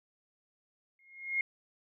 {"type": "tone with exponential growth", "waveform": "sine", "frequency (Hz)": 2145, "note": "C7", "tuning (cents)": 42, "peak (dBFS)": -25, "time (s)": [0.99, 1.41], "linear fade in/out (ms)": 2, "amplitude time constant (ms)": 90, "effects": []}